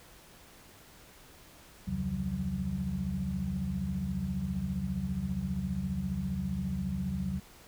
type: tone cluster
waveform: sine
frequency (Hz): 68.9 / 84 / 137.4 / 173.4 / 188.2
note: C#2 / E2 / C#3 / F3 / F#3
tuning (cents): -10 / +33 / -15 / -12 / +30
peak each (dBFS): -40 / -40 / -38 / -40 / -33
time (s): 1.87-7.4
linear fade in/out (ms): 10
effects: pink hiss -55 dBFS RMS until 7.67 s